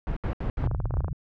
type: noise bursts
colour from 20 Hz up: brown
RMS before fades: -28 dBFS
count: 4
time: 0.07-0.666 s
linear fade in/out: 0 ms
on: 95 ms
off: 72 ms
type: low-pass noise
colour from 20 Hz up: white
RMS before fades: -28 dBFS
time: 0.6-1.13 s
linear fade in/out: 2 ms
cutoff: 140 Hz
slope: 48 dB/octave
type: clicks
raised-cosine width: 1 ms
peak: -21 dBFS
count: 12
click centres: 0.641 / 0.673 / 0.713 / 0.748 / 0.802 / 0.856 / 0.908 / 0.94 / 0.97 / 1.006 / 1.045 / 1.082 s
effects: low-pass 2000 Hz 12 dB/octave